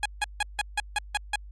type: tone bursts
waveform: 15% pulse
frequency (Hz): 830.6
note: G#5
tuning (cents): 0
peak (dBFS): -17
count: 8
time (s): 0.03-1.358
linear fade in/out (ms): 2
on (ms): 26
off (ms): 160
effects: added 50 Hz sine -41 dBFS peak until 1.51 s + AAC 32 kbps